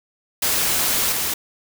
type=noise with level steps; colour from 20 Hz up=white; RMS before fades=-20 / -23 dBFS; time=0.42-1.34 s; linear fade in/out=5 ms; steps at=1.12 s; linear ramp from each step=2 ms; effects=none